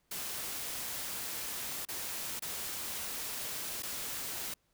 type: noise with dropouts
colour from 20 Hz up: white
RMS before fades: -39 dBFS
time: 0.11-4.54 s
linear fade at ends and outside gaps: 5 ms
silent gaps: 1.852-1.886 / 2.395-2.421 / 3.824-3.831 s
effects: pink hiss -75 dBFS RMS until 4.73 s